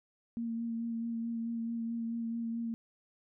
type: tone with vibrato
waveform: sine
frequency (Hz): 230.6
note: A#3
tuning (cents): -19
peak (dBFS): -33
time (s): 0.37-2.74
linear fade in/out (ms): 0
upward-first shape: sine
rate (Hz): 4.6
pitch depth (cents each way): 18
effects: none